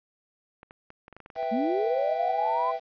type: clicks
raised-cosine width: 0.5 ms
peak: -31 dBFS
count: 11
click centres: 0.631 / 0.709 / 0.904 / 1.081 / 1.127 / 1.166 / 1.203 / 1.261 / 1.302 / 1.362 / 1.429 s
type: chord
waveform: triangle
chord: E minor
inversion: second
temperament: equal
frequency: 493.9 / 659.3 / 784 Hz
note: B4 / E5 / G5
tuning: 0 / 0 / 0 cents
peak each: -33 / -28 / -29 dBFS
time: 1.35-2.8 s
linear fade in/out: 50 ms
type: linear sweep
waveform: sine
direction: up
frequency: 213.2 to 1037 Hz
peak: -25 dBFS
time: 1.51-2.72 s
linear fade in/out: 20 ms
effects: resampled to 11025 Hz + 9-bit